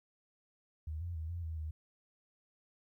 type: tone with pitch steps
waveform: sine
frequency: 77.9 / 86.5 / 79.6 / 86.1 / 80.5 / 78 Hz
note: D#2 / F2 / D#2 / F2 / E2 / D#2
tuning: +3 / -16 / +40 / -24 / -41 / +5 cents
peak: -37 dBFS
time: 0.87-1.71 s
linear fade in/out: 5 ms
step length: 140 ms
effects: 13-bit